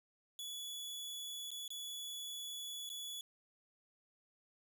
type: tone with dropouts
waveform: sawtooth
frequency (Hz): 3413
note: G#7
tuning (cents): +47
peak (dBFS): -40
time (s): 0.39-3.21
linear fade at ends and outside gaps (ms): 1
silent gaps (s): 1.506-1.515 / 1.679-1.704 / 2.892-2.9
effects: none